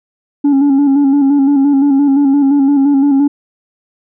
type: tone with vibrato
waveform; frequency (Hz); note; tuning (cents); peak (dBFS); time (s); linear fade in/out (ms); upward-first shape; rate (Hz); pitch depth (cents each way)
sine; 279.4; C#4; +14; -4; 0.44-3.28; 10; square; 5.8; 45
effects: tanh soft clip ceiling -6 dBFS